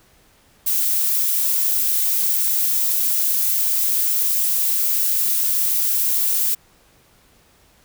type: noise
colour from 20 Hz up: violet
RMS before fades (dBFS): -19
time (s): 0.66-6.55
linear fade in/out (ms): 10
effects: pink hiss -55 dBFS RMS until 7.84 s